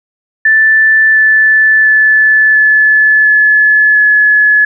sine tone with pitch steps, 1760 / 1748.9 / 1737.8 / 1726.8 / 1715.8 / 1705 Hz, A6 / A6 / A6 / A6 / A6 / G#6, 0 / -11 / -22 / -33 / -44 / +45 cents, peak -4 dBFS, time 0.45-4.65 s, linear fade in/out 5 ms, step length 700 ms, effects none

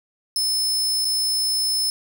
sawtooth tone with dropouts, 5240 Hz, E8, 11 cents flat, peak -17 dBFS, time 0.36-1.9 s, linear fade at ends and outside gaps 1 ms, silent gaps 1.047-1.052 s, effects none

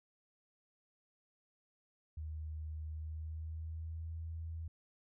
sine tone with pitch glide, 77.78 to 81.55 Hz, D#2 to E2, 0 to -18 cents, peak -40 dBFS, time 2.17-4.68 s, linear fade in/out 5 ms, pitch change +82 cents, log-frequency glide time 2.87-4.12 s, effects none

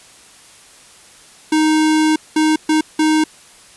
square tone bursts at uneven times, 311.1 Hz, D#4, in tune, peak -12 dBFS, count 4, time 1.52-2.16 / 2.36-2.56 / 2.69-2.81 / 2.99-3.24 s, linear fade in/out 5 ms, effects white hiss -44 dBFS RMS until 3.76 s + resampled to 24000 Hz

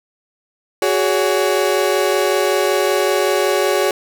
35% pulse chord, F# suspended second, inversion none, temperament equal with one note detuned, 370 / 415.3 / 564.4 Hz, F#4 / G#4 / C#5, 0 / 0 / +31 cents, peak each -17 dBFS, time 0.82-3.91 s, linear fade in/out 2 ms, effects none

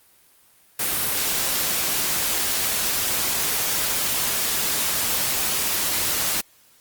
white noise, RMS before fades -23 dBFS, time 0.79-6.41 s, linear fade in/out 5 ms, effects white hiss -56 dBFS RMS until 6.8 s + Opus 32 kbps

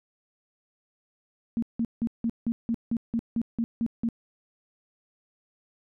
sine tone bursts, 231 Hz, A#3, 16 cents flat, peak -23 dBFS, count 12, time 1.57-4.088 s, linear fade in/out 0 ms, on 54 ms, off 170 ms, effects none

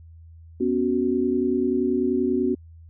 sine chord, B suspended second, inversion none, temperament equal, 246.9 / 277.2 / 370 Hz, B3 / C#4 / F#4, 0 / 0 / 0 cents, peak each -24 / -25 / -23 dBFS, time 0.6-2.55 s, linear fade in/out 10 ms, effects added 82 Hz sine -43 dBFS peak until 2.89 s

